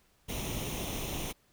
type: noise with comb filter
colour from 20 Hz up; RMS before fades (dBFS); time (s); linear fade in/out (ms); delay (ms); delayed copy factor
pink; -36; 0.28-1.33; 20; 0.32; +0.65
effects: pink hiss -68 dBFS RMS until 1.52 s